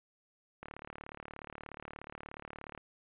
click train, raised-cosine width 0.5 ms, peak -29 dBFS, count 80, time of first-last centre 0.63-2.777 s, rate 36.8 Hz, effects resampled to 8000 Hz

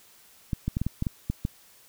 clicks, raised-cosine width 5 ms, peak -14 dBFS, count 9, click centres 0.532 / 0.68 / 0.769 / 0.816 / 0.866 / 1.024 / 1.068 / 1.3 / 1.451 s, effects white hiss -56 dBFS RMS until 1.88 s

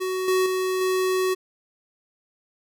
square tone with level steps, 373 Hz, F#4, 14 cents sharp, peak -25 / -19 / -23 / -21 dBFS, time 0-1.35 s, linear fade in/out 20 ms, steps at 0.28 / 0.46 / 0.81 s, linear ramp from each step 2 ms, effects none

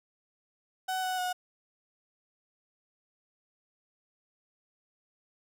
35% pulse tone with pitch steps, 750 / 742 / 729 Hz, F#5 / F#5 / F#5, +23 / +5 / -26 cents, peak -28 dBFS, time 0.88-1.33 s, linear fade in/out 10 ms, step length 150 ms, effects none

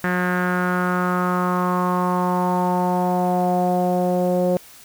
sawtooth tone with low-pass filter sweep, 180 Hz, F#3, 47 cents flat, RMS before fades -20 dBFS, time 0.04-4.57 s, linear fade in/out 0 ms, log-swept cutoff 1700 to 570 Hz, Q 4.8, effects white hiss -45 dBFS RMS until 4.84 s

